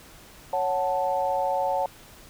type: chord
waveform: sine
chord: F# minor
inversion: second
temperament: equal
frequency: 554.4 / 740 / 880 Hz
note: C#5 / F#5 / A5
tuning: 0 / 0 / 0 cents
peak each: -27 dBFS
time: 0.53-1.86 s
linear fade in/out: 2 ms
effects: pink hiss -49 dBFS RMS until 2.29 s